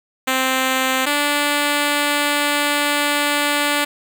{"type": "tone pair in turn", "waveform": "5% pulse", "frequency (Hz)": [261.1, 291.1], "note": ["C4", "D4"], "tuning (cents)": [-3, -15], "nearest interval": "major second", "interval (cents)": 188, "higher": "second", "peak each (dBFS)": -5, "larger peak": "neither", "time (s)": [[0.27, 1.06], [1.06, 3.85]], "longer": "second", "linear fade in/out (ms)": 10, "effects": []}